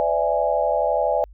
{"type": "chord", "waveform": "sine", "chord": "E dominant seventh", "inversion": "second", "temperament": "equal with one note detuned", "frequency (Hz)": [505.7, 587.3, 659.3, 830.6], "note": ["B4", "D5", "E5", "G#5"], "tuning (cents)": [41, 0, 0, 0], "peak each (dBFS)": [-25, -22, -23, -24], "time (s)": [0, 1.24], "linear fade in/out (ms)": 0, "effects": ["added 50 Hz sine -42 dBFS peak until 1.33 s"]}